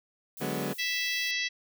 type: noise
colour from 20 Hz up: violet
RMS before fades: -44 dBFS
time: 0.37-1.31 s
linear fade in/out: 2 ms
type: chord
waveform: 20% pulse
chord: G# half-diminished seventh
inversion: second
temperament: equal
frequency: 146.83 / 185 / 207.7 / 246.9 Hz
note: D3 / F#3 / G#3 / B3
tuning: 0 / 0 / 0 / 0 cents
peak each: -31 dBFS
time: 0.4-0.74 s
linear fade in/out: 20 ms
type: harmonic tone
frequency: 659.3 Hz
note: E5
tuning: in tune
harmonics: 3 / 4 / 5 / 6 / 7 / 8 / 9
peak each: -32 / -34 / -36 / -38 / -39 / -40 / -41 dBFS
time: 0.78-1.49 s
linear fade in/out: 20 ms
effects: none